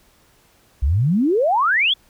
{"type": "exponential sweep", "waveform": "sine", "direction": "up", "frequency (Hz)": [59.8, 3520], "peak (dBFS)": -14, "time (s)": [0.82, 1.94], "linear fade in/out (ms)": 10, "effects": ["pink hiss -56 dBFS RMS until 2.09 s"]}